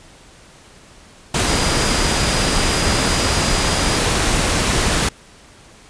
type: tone in noise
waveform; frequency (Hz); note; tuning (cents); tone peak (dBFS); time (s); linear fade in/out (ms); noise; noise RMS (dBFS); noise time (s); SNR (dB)
sine; 4893; D#8; -30; -27; 1.47-3.98; 5; pink; -17; 1.34-5.09; -13
effects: pink hiss -45 dBFS RMS until 5.89 s + resampled to 22050 Hz